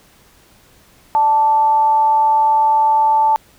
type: tone with frequency modulation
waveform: sine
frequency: 880 Hz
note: A5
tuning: in tune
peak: -10 dBFS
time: 1.15-3.36 s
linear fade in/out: 0 ms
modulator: 284 Hz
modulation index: 0.2
effects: pink hiss -50 dBFS RMS until 3.58 s